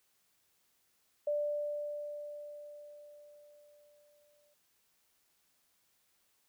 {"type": "tone with exponential decay", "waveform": "sine", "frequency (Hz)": 589, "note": "D5", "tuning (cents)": 5, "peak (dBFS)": -29, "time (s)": [1.27, 4.54], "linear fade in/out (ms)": 5, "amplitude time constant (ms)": 710, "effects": ["white hiss -74 dBFS RMS until 6.48 s"]}